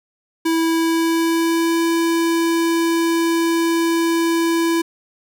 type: tone with pitch glide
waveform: square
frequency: 327.7 to 333 Hz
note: E4 to E4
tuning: -10 to +18 cents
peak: -16 dBFS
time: 0.45-4.82 s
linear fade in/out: 10 ms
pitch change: +28 cents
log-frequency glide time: 0.59-1.84 s
effects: none